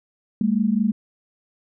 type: tone pair together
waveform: sine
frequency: 201.6 / 226.3 Hz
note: G3 / A3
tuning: +49 / +49 cents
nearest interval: major second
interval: 200 cents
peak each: -20 dBFS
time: 0.41-0.92 s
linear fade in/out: 2 ms
effects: none